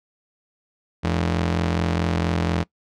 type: ring-modulated tone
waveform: sawtooth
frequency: 128 Hz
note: C3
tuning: 38 cents flat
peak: -13 dBFS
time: 1.03-2.64 s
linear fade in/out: 20 ms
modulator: 41.8 Hz
effects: noise-tail reverb RT60 0.1 s tail -22 dB re dry + low-pass 5000 Hz 12 dB/octave